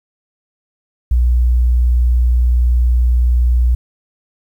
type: tone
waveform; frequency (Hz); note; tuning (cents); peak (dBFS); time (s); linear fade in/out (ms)
sine; 60.7; B1; -29; -9; 1.11-3.75; 5
effects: 8-bit